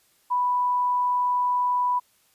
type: tone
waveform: sine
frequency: 987.8 Hz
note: B5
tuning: in tune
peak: -20 dBFS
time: 0.3-2 s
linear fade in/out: 20 ms
effects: white hiss -63 dBFS RMS until 2.34 s + resampled to 32000 Hz